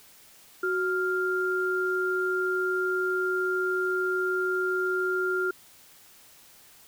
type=tone pair together; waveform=sine; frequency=370 / 1396.9 Hz; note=F#4 / F6; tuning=0 / 0 cents; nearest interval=octave + major seventh; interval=2300 cents; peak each=-27 dBFS; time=0.63-5.51 s; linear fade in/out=5 ms; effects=white hiss -54 dBFS RMS until 6.87 s